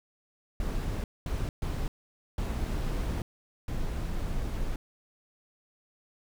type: noise bursts at uneven times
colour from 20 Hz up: brown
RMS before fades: -31 dBFS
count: 5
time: 0.6-1.04 / 1.26-1.49 / 1.62-1.88 / 2.38-3.22 / 3.68-4.76 s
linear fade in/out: 2 ms
effects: none